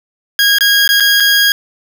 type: tone with dropouts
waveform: 20% pulse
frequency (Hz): 1636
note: G#6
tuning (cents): -26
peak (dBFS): -3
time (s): 0.39-1.52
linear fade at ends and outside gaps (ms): 1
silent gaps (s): 0.585-0.608 / 0.877-0.89 / 1-1.005 / 1.201-1.204
effects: none